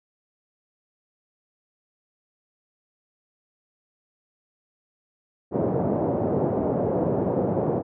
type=band-pass noise; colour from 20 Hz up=white; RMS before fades=-24 dBFS; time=5.51-7.83 s; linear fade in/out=50 ms; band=100 to 610 Hz; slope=24 dB/octave; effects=none